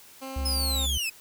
15% pulse tone, 266.1 Hz, C4, 29 cents sharp, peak -29 dBFS, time 0.21-0.87 s, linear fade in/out 20 ms
triangle tone with vibrato, 69 Hz, C#2, 7 cents flat, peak -25 dBFS, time 0.36-0.98 s, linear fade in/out 5 ms, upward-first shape sine, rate 7.4 Hz, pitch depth 8 cents each way
sawtooth linear sweep, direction down, 5210 to 2500 Hz, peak -24 dBFS, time 0.45-1.1 s, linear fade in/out 10 ms
effects white hiss -51 dBFS RMS until 1.2 s

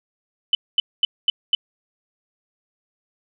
sine tone bursts, 3011 Hz, F#7, 30 cents sharp, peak -13 dBFS, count 5, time 0.53-1.55 s, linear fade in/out 2 ms, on 20 ms, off 230 ms, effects none

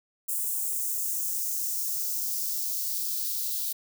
violet noise with high-pass filter sweep, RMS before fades -30 dBFS, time 0.28-3.73 s, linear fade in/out 10 ms, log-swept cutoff 8300 to 3900 Hz, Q 2, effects none

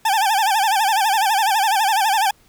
40% pulse tone with vibrato, 830.6 Hz, G#5, in tune, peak -14 dBFS, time 0.05-2.31 s, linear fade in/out 5 ms, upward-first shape sine, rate 12 Hz, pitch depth 150 cents each way, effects pink hiss -55 dBFS RMS until 2.48 s

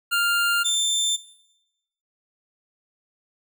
25% pulse tone pair in turn, 1399 / 3563 Hz, F6 / A7, +3 / +21 cents, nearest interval octave + major third, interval 1618 cents, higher second, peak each -16 dBFS, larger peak neither, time 0.11-0.64 / 0.64-1.17 s, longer neither, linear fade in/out 20 ms, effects noise-tail reverb RT60 0.9 s tail -20 dB re dry

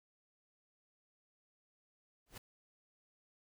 pink noise with exponential growth, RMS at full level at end -43 dBFS, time 2.26-2.38 s, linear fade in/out 5 ms, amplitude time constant 25 ms, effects none

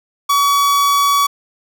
45% pulse tone, 1134 Hz, C#6, 39 cents sharp, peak -11 dBFS, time 0.29-1.27 s, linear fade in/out 10 ms, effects none

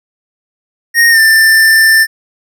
square tone with pitch glide, 1859 to 1781.2 Hz, A#6 to A6, -5 to +21 cents, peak -5 dBFS, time 0.94-2.07 s, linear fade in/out 50 ms, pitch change -74 cents, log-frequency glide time 1.1-1.19 s, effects none

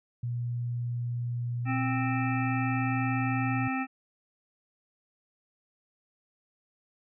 sine tone, 120.3 Hz, B2, 45 cents flat, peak -29 dBFS, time 0.23-3.68 s, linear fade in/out 5 ms
harmonic tone, 262.6 Hz, C4, 6 cents sharp, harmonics 1 / 3 / 5 / 7 / 9 / 10, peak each -30 / -35 / -37 / -38 / -40 / -40 dBFS, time 1.65-3.87 s, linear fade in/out 50 ms
effects none

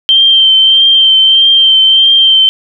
sine tone with vibrato, 3136 Hz, G7, in tune, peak -3 dBFS, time 0.09-2.49 s, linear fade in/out 0 ms, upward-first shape triangle, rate 1.6 Hz, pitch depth 26 cents each way, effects none

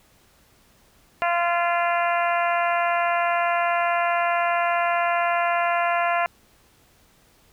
harmonic tone, 344.9 Hz, F4, 22 cents flat, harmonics 2 / 3 / 4 / 5 / 6 / 7 / 8, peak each -22 / -26 / -28 / -30 / -32 / -33 / -34 dBFS, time 1.22-6.26 s, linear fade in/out 0 ms, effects pink hiss -58 dBFS RMS until 7.52 s

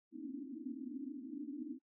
white band-pass noise, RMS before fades -45 dBFS, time 0.11-1.79 s, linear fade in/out 50 ms, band 240 to 310 Hz, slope 96 dB/octave, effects noise-tail reverb RT60 0.1 s tail -22 dB re dry

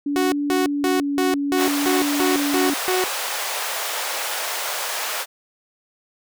sine tone with vibrato, 285.9 Hz, D4, 46 cents flat, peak -20 dBFS, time 0.06-2.74 s, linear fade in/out 5 ms, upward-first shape sine, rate 0.61 Hz, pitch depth 17 cents each way
sawtooth tone bursts, 369.4 Hz, F#4, 3 cents flat, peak -15 dBFS, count 9, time 0.16-3.04 s, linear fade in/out 0 ms, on 160 ms, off 180 ms
pink high-pass noise, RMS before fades -26 dBFS, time 1.56-5.26 s, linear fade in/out 50 ms, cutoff 580 Hz, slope 24 dB/octave
effects none

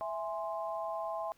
sine chord, E augmented, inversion none, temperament equal, 659.3 / 830.6 / 1046.5 Hz, E5 / G#5 / B#5, 0 / 0 / 0 cents, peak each -37 / -40 / -40 dBFS, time 0.01-1.32 s, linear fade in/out 0 ms, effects pink hiss -67 dBFS RMS until 1.37 s

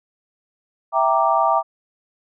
sine chord, E half-diminished seventh, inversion none, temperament equal, 659.3 / 784 / 932.3 / 1174.7 Hz, E5 / G5 / Bb5 / D6, 0 / 0 / 0 / 0 cents, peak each -20 dBFS, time 0.92-1.63 s, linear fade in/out 50 ms, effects none

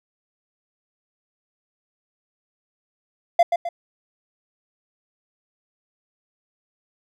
triangle tone with echo, 688 Hz, F5, 26 cents flat, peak -8 dBFS, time 3.39-3.43 s, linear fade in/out 5 ms, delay 130 ms, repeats 2, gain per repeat -7 dB, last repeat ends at 3.69 s, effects none

